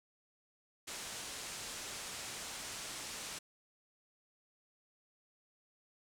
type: low-pass noise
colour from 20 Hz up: white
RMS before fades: -45 dBFS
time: 0.87-3.39 s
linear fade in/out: 10 ms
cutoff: 9000 Hz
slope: 24 dB/octave
effects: none